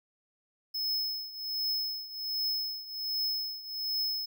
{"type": "tone with tremolo", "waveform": "square", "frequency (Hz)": 5190, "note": "E8", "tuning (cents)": -28, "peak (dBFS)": -28, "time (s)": [0.74, 4.26], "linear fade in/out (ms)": 10, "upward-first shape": "triangle", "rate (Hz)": 1.3, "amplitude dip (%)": 85, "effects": []}